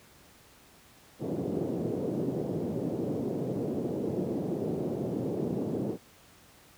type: band-pass noise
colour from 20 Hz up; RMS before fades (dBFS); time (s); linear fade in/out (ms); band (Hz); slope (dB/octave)
white; -32; 1.19-5.98; 50; 120 to 450; 24
effects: pink hiss -57 dBFS RMS until 6.77 s + high-pass 60 Hz 12 dB/octave